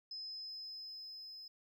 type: tone with level ramp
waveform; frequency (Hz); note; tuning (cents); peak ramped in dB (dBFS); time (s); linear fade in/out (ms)
triangle; 5100; D#8; +42; -39 to -47; 0.11-1.48; 5
effects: tanh soft clip ceiling -41 dBFS + 13-bit